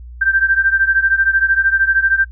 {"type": "beating tone pair", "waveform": "sine", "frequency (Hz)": [1568, 1581], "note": ["G6", "G6"], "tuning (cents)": [0, 14], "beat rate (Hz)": 13, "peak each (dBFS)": [-13, -16], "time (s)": [0.21, 2.25], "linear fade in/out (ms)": 10, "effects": ["noise-tail reverb RT60 0.1 s tail -24 dB re dry", "added 60 Hz sine -31 dBFS peak until 2.31 s"]}